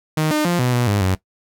sawtooth tone with pitch steps, 155.5 / 303.9 / 174.6 / 124.7 / 121.9 / 101.9 / 93.8 Hz, D#3 / D#4 / F3 / B2 / B2 / G#2 / F#2, -1 / -41 / 0 / +17 / -22 / -32 / +24 cents, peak -12 dBFS, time 0.17-1.15 s, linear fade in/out 5 ms, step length 140 ms, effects noise-tail reverb RT60 0.1 s tail -17 dB re dry

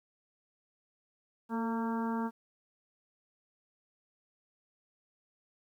harmonic tone with a mistuned harmonic, 228.7 Hz, A#3, 33 cents flat, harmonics 1 / 2 / 3 / 4 / 5 / 6 / 7, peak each -32 / -41 / -47 / -38 / -45 / -46 / -49 dBFS, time 1.49-2.31 s, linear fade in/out 50 ms, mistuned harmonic 2, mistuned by -34 cents, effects 11-bit

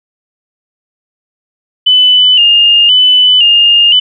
sine tone with vibrato, 2912 Hz, F#7, 28 cents flat, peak -3 dBFS, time 1.86-4 s, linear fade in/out 10 ms, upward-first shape square, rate 0.97 Hz, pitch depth 52 cents each way, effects none

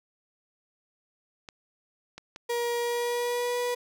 clicks, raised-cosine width 0.2 ms, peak -24 dBFS, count 3, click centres 1.488 / 2.18 / 2.361 s
35% pulse tone with pitch glide, 475.2 to 488 Hz, A#4 to B4, +33 to -21 cents, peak -25 dBFS, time 2.49-3.75 s, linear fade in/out 10 ms, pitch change +46 cents, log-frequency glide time 2.79-3.57 s
effects none

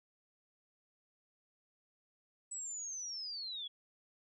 sine linear sweep, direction down, 7970 to 3300 Hz, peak -40 dBFS, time 2.51-3.68 s, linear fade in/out 10 ms, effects none

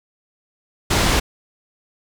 pink low-pass noise, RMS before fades -17 dBFS, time 0.9-1.2 s, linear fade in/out 10 ms, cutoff 8000 Hz, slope 12 dB/octave, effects none

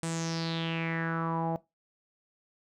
sawtooth tone with low-pass filter sweep, 164.7 Hz, E3, 1 cent flat, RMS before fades -32 dBFS, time 0.03-1.56 s, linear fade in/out 0 ms, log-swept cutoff 8700 to 720 Hz, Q 5.3, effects noise-tail reverb RT60 0.2 s tail -19 dB re dry

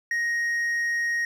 sine tone with hard clipping, 1874 Hz, A#6, 9 cents sharp, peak -24 dBFS, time 0.11-1.25 s, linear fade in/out 2 ms, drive 3 dB, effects none

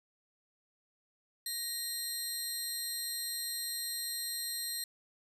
15% pulse tone pair together, 1889 / 4175 Hz, A#6 / C8, +22 / -5 cents, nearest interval octave + major second, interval 1373 cents, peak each -39 / -29 dBFS, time 1.46-4.84 s, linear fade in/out 2 ms, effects resampled to 32000 Hz

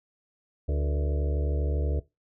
harmonic tone with a mistuned harmonic, 72.6 Hz, D2, 19 cents flat, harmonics 1 / 2 / 4 / 5 / 6 / 7 / 8 / 9, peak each -25 / -35 / -39 / -41 / -39 / -40 / -42 / -45 dBFS, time 0.68-2 s, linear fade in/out 10 ms, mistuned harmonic 7, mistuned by -86 cents, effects noise-tail reverb RT60 0.2 s tail -18 dB re dry

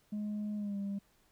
sine tone with pitch glide, 209.5 to 199.35 Hz, G#3 to G3, +15 to +29 cents, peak -32 dBFS, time 0.12-0.99 s, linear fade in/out 10 ms, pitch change -86 cents, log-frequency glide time 0.56-0.77 s, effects tanh soft clip ceiling -33 dBFS + pink hiss -70 dBFS RMS until 1.31 s

